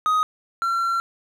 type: tone pair in turn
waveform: triangle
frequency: 1253 / 1361.8 Hz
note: D#6 / F6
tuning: +12 / -44 cents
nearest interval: minor second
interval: 144 cents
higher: second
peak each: -15 / -18 dBFS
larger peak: first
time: 0.06-0.23 / 0.62-1 s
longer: second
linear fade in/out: 0 ms
effects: none